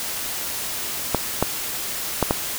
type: clicks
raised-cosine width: 1 ms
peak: -3 dBFS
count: 4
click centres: 1.147 / 1.426 / 2.227 / 2.309 s
effects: white hiss -28 dBFS RMS until 2.58 s